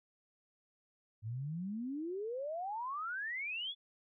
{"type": "exponential sweep", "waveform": "sine", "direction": "up", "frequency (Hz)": [103.83, 3500], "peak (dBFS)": -37, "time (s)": [1.22, 3.75], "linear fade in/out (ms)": 50, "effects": []}